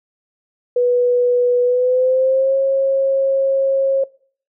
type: tone with pitch glide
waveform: sine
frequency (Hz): 490.5 to 541.1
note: B4 to C#5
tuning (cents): -12 to -42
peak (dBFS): -12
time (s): 0.76-4.04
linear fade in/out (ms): 5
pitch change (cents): +170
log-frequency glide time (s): 1.63-2.56
effects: noise-tail reverb RT60 0.5 s tail -23 dB re dry